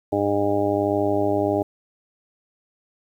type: harmonic tone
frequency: 101.4 Hz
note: G#2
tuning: 41 cents flat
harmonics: 1 / 2 / 3 / 4 / 5 / 6 / 7 / 8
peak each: -30 / -36 / -24 / -24 / -36 / -24 / -32 / -28 dBFS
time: 0.12-1.63 s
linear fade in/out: 10 ms
effects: 9-bit